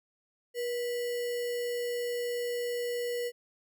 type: tone with sample-and-hold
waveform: sine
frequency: 481.5 Hz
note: B4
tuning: 44 cents flat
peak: -30 dBFS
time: 0.54-3.32 s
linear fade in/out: 50 ms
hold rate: 2450 Hz
effects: none